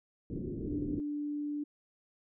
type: low-pass noise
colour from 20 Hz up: white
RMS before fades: -38 dBFS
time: 0.3-1 s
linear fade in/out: 0 ms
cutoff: 400 Hz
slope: 48 dB/octave
type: tone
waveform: sine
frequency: 293.7 Hz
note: D4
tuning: in tune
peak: -33 dBFS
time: 0.67-1.64 s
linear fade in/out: 10 ms
effects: none